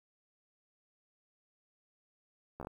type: slowing click train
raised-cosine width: 1 ms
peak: -29 dBFS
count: 5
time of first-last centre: 2.6-2.671 s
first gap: 13 ms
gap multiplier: 1.21
effects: 10-bit